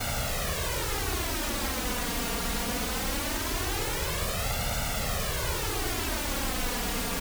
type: noise with flanger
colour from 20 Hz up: pink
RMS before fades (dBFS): -30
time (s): 0-7.2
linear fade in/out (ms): 10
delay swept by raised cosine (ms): 1.4 to 4.3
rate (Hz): 0.21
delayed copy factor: +0.8
effects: none